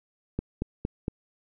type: click train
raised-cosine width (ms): 3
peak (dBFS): -15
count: 4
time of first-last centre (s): 0.39-1.081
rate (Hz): 4.34
effects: none